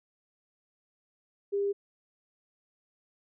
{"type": "tone", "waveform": "sine", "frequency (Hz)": 401.3, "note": "G4", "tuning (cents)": 41, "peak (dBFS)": -26, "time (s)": [1.52, 1.73], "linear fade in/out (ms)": 20, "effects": []}